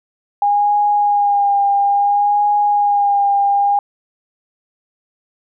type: tone with vibrato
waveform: sine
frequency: 814 Hz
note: G#5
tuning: 35 cents flat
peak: -11 dBFS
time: 0.42-3.79 s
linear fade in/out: 2 ms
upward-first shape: sine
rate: 0.59 Hz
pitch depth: 25 cents each way
effects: none